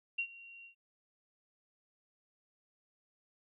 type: tone with ADSR envelope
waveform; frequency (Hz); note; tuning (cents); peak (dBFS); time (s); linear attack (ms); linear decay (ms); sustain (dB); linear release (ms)
sine; 2753; F7; -25; -30; 0.18-0.75; 10; 76; -20; 100
effects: none